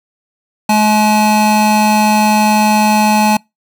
square tone pair together, 213 / 852 Hz, G#3 / G#5, +44 / +44 cents, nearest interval 2 octaves, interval 2400 cents, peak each -12 dBFS, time 0.69-3.37 s, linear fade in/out 5 ms, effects noise-tail reverb RT60 0.2 s tail -26 dB re dry

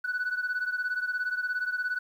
sine beating tone pair, 1480 / 1497 Hz, F#6 / F#6, 0 / +20 cents, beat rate 17 Hz, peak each -28 / -31 dBFS, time 0.04-1.99 s, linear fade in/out 10 ms, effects tanh soft clip ceiling -24 dBFS + 10-bit

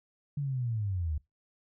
sine linear sweep, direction down, 146.83 to 71.8 Hz, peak -29 dBFS, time 0.37-1.18 s, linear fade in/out 5 ms, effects noise-tail reverb RT60 0.2 s tail -23 dB re dry

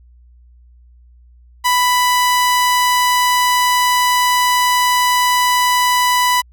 sawtooth tone, 991 Hz, B5, 6 cents sharp, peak -8 dBFS, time 1.64-6.42 s, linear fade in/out 20 ms, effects added 60 Hz sine -43 dBFS peak until 6.52 s

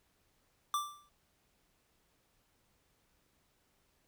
square tone with exponential decay, 1174.7 Hz, D6, in tune, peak -29 dBFS, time 0.74-1.09 s, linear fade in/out 1 ms, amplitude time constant 74 ms, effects pink hiss -74 dBFS RMS until 4.07 s

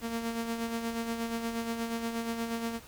sawtooth tone with tremolo, 230.3 Hz, A#3, 21 cents flat, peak -26 dBFS, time 0.01-2.8 s, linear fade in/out 50 ms, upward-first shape sine, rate 8.4 Hz, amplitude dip 50%, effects added 60 Hz sine -60 dBFS peak until 2.87 s + pink hiss -52 dBFS RMS until 2.87 s

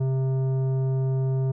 sine tone with tanh clipping, 132.3 Hz, C3, 20 cents sharp, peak -23 dBFS, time 0-1.52 s, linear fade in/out 10 ms, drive 11 dB, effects none

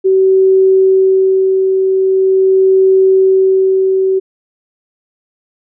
sine tone with tremolo, 380.8 Hz, F#4, 50 cents sharp, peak -5 dBFS, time 0.04-4.2 s, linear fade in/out 20 ms, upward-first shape sine, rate 0.43 Hz, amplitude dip 35%, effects none

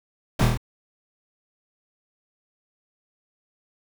brown noise with echo, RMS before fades -19 dBFS, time 0.39-0.45 s, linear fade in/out 5 ms, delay 25 ms, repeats 5, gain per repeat -2 dB, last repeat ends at 0.575 s, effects none

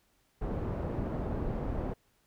pink low-pass noise, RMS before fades -34 dBFS, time 0.41-1.94 s, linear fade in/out 10 ms, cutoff 650 Hz, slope 12 dB/octave, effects pink hiss -71 dBFS RMS until 2.26 s

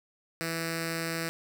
5% pulse tone with notch filter, 164.81 Hz, E3, in tune, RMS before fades -33 dBFS, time 0.41-1.29 s, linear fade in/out 0 ms, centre 920 Hz, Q 1, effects none

